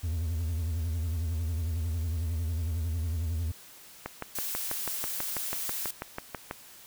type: tone with vibrato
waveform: triangle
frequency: 82.3 Hz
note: E2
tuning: 2 cents flat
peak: -26 dBFS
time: 0.03-3.52 s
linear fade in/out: 10 ms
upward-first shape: sine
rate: 11 Hz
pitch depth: 110 cents each way
type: click train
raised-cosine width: 0.5 ms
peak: -18 dBFS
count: 16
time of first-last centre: 4.06-6.511 s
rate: 6.12 Hz
type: noise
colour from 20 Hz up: blue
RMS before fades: -34 dBFS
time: 4.35-5.91 s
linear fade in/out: 5 ms
effects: white hiss -51 dBFS RMS until 6.86 s